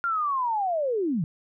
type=linear sweep; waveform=sine; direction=down; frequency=1407 to 143 Hz; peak=-23 dBFS; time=0.04-1.24 s; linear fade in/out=0 ms; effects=none